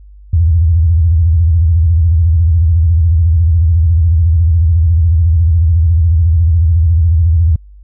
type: tone with vibrato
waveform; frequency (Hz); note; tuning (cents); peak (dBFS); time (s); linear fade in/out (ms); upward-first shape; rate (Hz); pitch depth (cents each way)
sine; 82.41; E2; 0; -6; 0.33-7.56; 5; square; 14; 120
effects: added 50 Hz sine -34 dBFS peak until 7.83 s